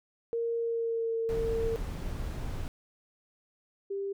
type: tone with pitch glide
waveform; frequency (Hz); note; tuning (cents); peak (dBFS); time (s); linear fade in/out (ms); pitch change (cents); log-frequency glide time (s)
sine; 464.2 to 454.6; A#4 to A#4; -7 to -43; -28; 0.33-1.76; 0; -36; 0.58-1.15
type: noise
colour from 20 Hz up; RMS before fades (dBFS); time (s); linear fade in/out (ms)
brown; -35; 1.29-2.68; 0
type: tone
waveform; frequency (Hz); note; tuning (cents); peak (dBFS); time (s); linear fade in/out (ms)
sine; 395.6; G4; +16; -31; 3.9-4.13; 10
effects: none